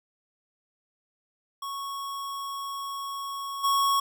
square tone with level steps, 1106 Hz, C#6, 4 cents flat, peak -33 / -22 dBFS, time 1.62-4 s, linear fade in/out 5 ms, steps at 3.63 s, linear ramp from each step 20 ms, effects none

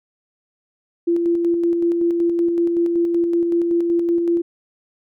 sine tone with tremolo, 341.3 Hz, F4, 40 cents flat, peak -14 dBFS, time 1.07-4.42 s, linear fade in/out 10 ms, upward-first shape square, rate 5.3 Hz, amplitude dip 30%, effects none

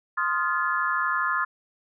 sine chord, F dominant seventh, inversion second, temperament equal with one note detuned, 1046.5 / 1244.5 / 1396.9 / 1717.8 Hz, C6 / Eb6 / F6 / A6, 0 / 0 / 0 / -42 cents, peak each -28 dBFS, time 0.17-1.45 s, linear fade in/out 10 ms, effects none

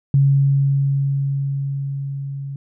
sine tone with level ramp, 138.59 Hz, C#3, in tune, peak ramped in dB -10 to -26 dBFS, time 0.14-2.56 s, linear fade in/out 2 ms, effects none

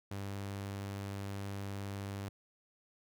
sawtooth tone, 99.3 Hz, G2, 23 cents sharp, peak -35 dBFS, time 0.11-2.29 s, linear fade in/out 5 ms, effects none

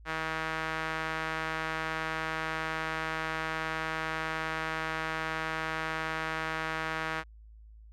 sawtooth tone with band-pass filter, 159.4 Hz, D#3, 42 cents sharp, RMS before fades -34 dBFS, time 0.05-7.24 s, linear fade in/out 50 ms, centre 1600 Hz, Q 1.5, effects added 54 Hz sine -49 dBFS peak until 7.92 s

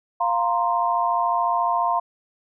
sine chord, F suspended fourth, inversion none, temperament equal, 698.5 / 932.3 / 1046.5 Hz, F5 / Bb5 / C6, 0 / 0 / 0 cents, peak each -23 dBFS, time 0.2-2 s, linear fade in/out 10 ms, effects none

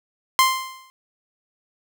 sawtooth tone with exponential decay, 1046.5 Hz, C6, in tune, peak -7 dBFS, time 0.39-0.9 s, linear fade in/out 0 ms, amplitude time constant 110 ms, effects none

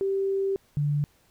sine tone pair in turn, 390 / 146.08 Hz, G4 / D3, -9 / -9 cents, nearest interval octave + perfect fourth, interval 1700 cents, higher first, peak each -23 / -22 dBFS, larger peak second, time 0.01-0.56 / 0.77-1.04 s, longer first, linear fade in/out 0 ms, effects pink hiss -63 dBFS RMS until 1.3 s

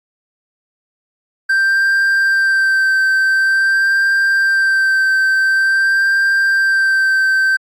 triangle tone with vibrato, 1568 Hz, G6, in tune, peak -9 dBFS, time 1.49-7.57 s, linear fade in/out 10 ms, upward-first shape sine, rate 0.47 Hz, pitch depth 17 cents each way, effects AAC 64 kbps

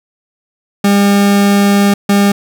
40% pulse tone bursts at uneven times, 201.1 Hz, G3, 44 cents sharp, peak -6 dBFS, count 2, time 0.84-1.94 / 2.09-2.32 s, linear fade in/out 5 ms, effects none

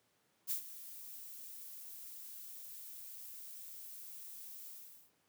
violet noise with ADSR envelope, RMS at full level -35 dBFS, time 0.47-5.12 s, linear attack 41 ms, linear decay 100 ms, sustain -15 dB, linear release 430 ms, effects pink hiss -75 dBFS RMS until 5.28 s + high-pass 150 Hz 12 dB/octave

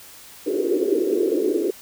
pink band-pass noise, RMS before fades -21 dBFS, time 0.46-1.71 s, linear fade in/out 10 ms, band 320 to 440 Hz, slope 48 dB/octave, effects white hiss -44 dBFS RMS until 1.81 s

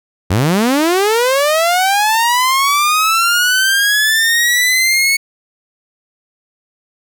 sawtooth linear sweep, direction up, 82.41 to 2217 Hz, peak -7 dBFS, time 0.3-5.17 s, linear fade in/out 10 ms, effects none

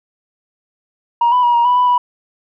sine tone with pitch steps, 945 / 993 / 960 / 944 / 985 / 991 / 981 Hz, A#5 / B5 / B5 / A#5 / B5 / B5 / B5, +23 / +9 / -49 / +22 / -5 / +6 / -12 cents, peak -8 dBFS, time 1.21-1.98 s, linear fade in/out 5 ms, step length 110 ms, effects tanh soft clip ceiling -7 dBFS

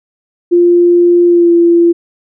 sine tone with pitch glide, 348.7 to 341.3 Hz, F4 to F4, -3 to -40 cents, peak -4 dBFS, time 0.51-1.93 s, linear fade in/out 20 ms, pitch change -37 cents, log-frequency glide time 1.26-1.52 s, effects none

